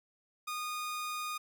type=tone; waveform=sawtooth; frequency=1229 Hz; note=D#6; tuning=22 cents flat; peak=-32 dBFS; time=0.47-1.38 s; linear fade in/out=10 ms; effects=none